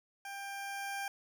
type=tone with level ramp; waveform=20% pulse; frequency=794 Hz; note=G5; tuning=22 cents sharp; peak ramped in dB=-37 to -31 dBFS; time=0.25-1.08 s; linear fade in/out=2 ms; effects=none